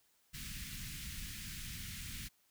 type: band-stop noise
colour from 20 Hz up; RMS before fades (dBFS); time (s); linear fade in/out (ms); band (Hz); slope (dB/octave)
pink; -45; 0.33-2.29; 20; 210 to 1800; 24
effects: white hiss -73 dBFS RMS until 2.5 s